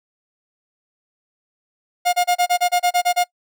45% pulse tone bursts, 712 Hz, F5, 33 cents sharp, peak -14 dBFS, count 11, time 2.05-3.242 s, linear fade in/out 20 ms, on 82 ms, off 29 ms, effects noise-tail reverb RT60 0.1 s tail -23 dB re dry

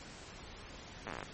slowing click train, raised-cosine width 0.5 ms, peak -25 dBFS, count 12, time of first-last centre 1.07-1.228 s, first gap 9 ms, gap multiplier 1.09, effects pink hiss -50 dBFS RMS until 1.33 s + MP3 32 kbps

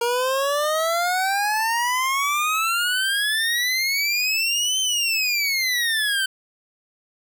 25% pulse exponential two-way sweep, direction up then down, 468.2 to 3111 to 1531 Hz, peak -16 dBFS, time 0.01-6.26 s, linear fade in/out 5 ms, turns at 4.8 s, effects none

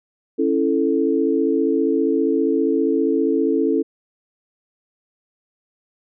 sine chord, A major, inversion first, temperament just, 275 / 330 / 440 Hz, C#4 / E4 / A4, -14 / +2 / 0 cents, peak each -20 dBFS, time 0.38-3.83 s, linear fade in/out 20 ms, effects none

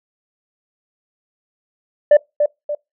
sine tone with echo, 590 Hz, D5, 8 cents sharp, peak -3 dBFS, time 2.11-2.17 s, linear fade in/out 5 ms, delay 290 ms, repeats 2, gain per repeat -8 dB, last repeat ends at 2.75 s, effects noise-tail reverb RT60 0.2 s tail -25 dB re dry + tanh soft clip ceiling -4 dBFS

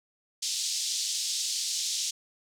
white band-pass noise, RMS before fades -31 dBFS, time 0.42-2.11 s, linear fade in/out 10 ms, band 3600 to 7200 Hz, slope 24 dB/octave, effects none

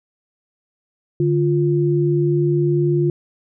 sine tone pair together, 146.83 / 349.2 Hz, D3 / F4, 0 / 0 cents, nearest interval octave + minor third, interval 1500 cents, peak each -17 dBFS, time 1.2-3.1 s, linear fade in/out 2 ms, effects none

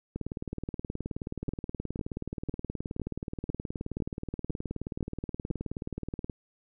two click trains, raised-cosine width 3 ms, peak -21 / -19 dBFS, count 117 / 9, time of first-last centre 0.16-6.298 / 1.49-5.51 s, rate 18.9 / 1.99 Hz, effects none

